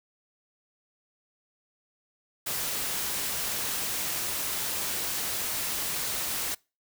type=noise; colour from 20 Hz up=white; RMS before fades=-31 dBFS; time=2.46-6.55 s; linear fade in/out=10 ms; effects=noise-tail reverb RT60 0.3 s tail -26 dB re dry